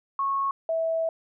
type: tone pair in turn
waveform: sine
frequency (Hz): 1098 / 652.9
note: C#6 / E5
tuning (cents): -17 / -17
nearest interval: major sixth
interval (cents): 900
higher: first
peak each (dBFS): -23 / -23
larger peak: neither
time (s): 0.19-0.51 / 0.69-1.09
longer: second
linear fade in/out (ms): 2
effects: none